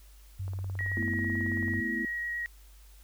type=tone; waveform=sine; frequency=95.3 Hz; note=G2; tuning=48 cents flat; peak=-32 dBFS; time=0.39-1.81 s; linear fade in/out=10 ms
type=click train; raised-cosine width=1 ms; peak=-34 dBFS; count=24; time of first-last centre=0.48-1.737 s; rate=18.3 Hz
type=tone with vibrato; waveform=sine; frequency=1901 Hz; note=A#6; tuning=33 cents sharp; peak=-31 dBFS; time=0.79-2.46 s; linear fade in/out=0 ms; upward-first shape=sine; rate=9 Hz; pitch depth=8 cents each way
type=chord; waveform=sine; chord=A suspended second; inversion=none; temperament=equal; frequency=220 / 246.9 / 329.6 Hz; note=A3 / B3 / E4; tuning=0 / 0 / 0 cents; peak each=-36 dBFS; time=0.97-2.05 s; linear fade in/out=2 ms
effects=added 50 Hz sine -51 dBFS peak until 3.03 s + white hiss -61 dBFS RMS until 3.03 s